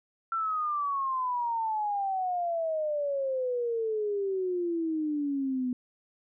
sine exponential sweep, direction down, 1354 to 246.9 Hz, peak -27 dBFS, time 0.32-5.73 s, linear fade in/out 2 ms, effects none

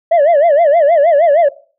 sine tone with vibrato, 623 Hz, D#5, 2 cents sharp, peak -4 dBFS, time 0.11-1.49 s, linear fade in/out 10 ms, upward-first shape sine, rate 6.4 Hz, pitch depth 190 cents each way, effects noise-tail reverb RT60 0.4 s tail -19 dB re dry + tanh soft clip ceiling -5 dBFS

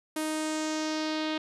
sawtooth tone with low-pass filter sweep, 311.1 Hz, D#4, in tune, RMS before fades -31 dBFS, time 0.16-1.38 s, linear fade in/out 5 ms, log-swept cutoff 11000 to 3600 Hz, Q 2.4, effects none

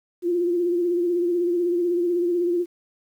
sine tone with vibrato, 349.2 Hz, F4, in tune, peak -19 dBFS, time 0.22-2.66 s, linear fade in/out 50 ms, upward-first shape sine, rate 16 Hz, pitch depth 46 cents each way, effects 9-bit

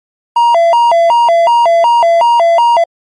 triangle tone with vibrato, 798 Hz, G5, 31 cents sharp, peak -3 dBFS, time 0.36-2.84 s, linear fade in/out 5 ms, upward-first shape square, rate 2.7 Hz, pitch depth 290 cents each way, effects MP3 48 kbps

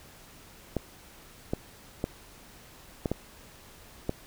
clicks, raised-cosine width 2 ms, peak -14 dBFS, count 6, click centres 0.767 / 1.535 / 2.041 / 3.058 / 3.116 / 4.094 s, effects pink hiss -52 dBFS RMS until 4.26 s

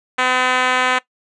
5% pulse tone with band-pass filter, 254.1 Hz, B3, 49 cents sharp, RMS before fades -17 dBFS, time 0.18-0.99 s, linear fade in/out 10 ms, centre 1300 Hz, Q 0.58, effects noise-tail reverb RT60 0.1 s tail -18 dB re dry + resampled to 24000 Hz

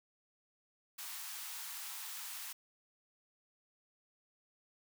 white high-pass noise, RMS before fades -45 dBFS, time 0.98-2.53 s, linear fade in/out 10 ms, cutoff 790 Hz, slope 48 dB/octave, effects none

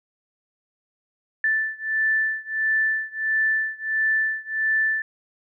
sine beating tone pair, 1760 / 1761.5 Hz, A6 / A6, 0 / +1 cents, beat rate 1.5 Hz, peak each -23 / -24 dBFS, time 1.44-5.02 s, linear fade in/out 2 ms, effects none

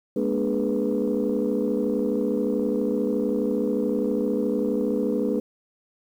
sine tone cluster, 208.2 / 239.8 / 294.4 / 418.7 / 491.8 Hz, G#3 / A#3 / D4 / G#4 / B4, +5 / +49 / +4 / +14 / -7 cents, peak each -27 dBFS, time 0.16-5.4 s, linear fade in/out 5 ms, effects tanh soft clip ceiling -14 dBFS + 9-bit

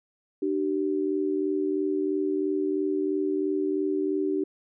sine tone pair together, 300 / 383 Hz, D4 / G4, +37 / -40 cents, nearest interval major third, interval 423 cents, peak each -27 / -26 dBFS, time 0.42-4.44 s, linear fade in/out 5 ms, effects none

